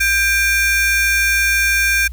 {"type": "ring-modulated tone", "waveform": "45% pulse", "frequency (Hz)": 1985, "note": "B6", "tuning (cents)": 8, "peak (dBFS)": -10, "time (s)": [0, 2.08], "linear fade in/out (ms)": 10, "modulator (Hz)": 397, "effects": ["added 60 Hz sine -26 dBFS peak until 2.12 s", "white hiss -53 dBFS RMS until 2.12 s"]}